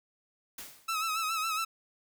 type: noise with exponential decay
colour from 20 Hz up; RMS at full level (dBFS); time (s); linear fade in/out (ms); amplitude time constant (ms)
white; -40; 0.58-1.03; 5; 96
type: tone with vibrato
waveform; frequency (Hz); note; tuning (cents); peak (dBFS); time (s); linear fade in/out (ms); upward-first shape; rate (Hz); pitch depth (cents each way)
sawtooth; 1297; E6; -28; -26; 0.88-1.65; 10; sine; 7.2; 59
effects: none